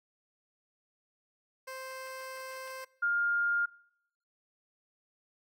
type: tone pair in turn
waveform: 15% pulse / sine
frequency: 523.3 / 1408.8 Hz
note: C5 / F6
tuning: 0 / +15 cents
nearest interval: octave + perfect fourth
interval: 1715 cents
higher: second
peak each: -34 / -26 dBFS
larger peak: second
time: 1.67-2.85 / 3.02-3.66 s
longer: first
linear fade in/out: 10 ms
effects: noise-tail reverb RT60 0.8 s tail -23 dB re dry + AAC 64 kbps